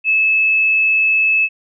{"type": "tone", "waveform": "sine", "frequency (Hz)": 2604, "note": "E7", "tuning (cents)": -22, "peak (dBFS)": -11, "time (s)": [0.04, 1.49], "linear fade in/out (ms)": 50, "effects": []}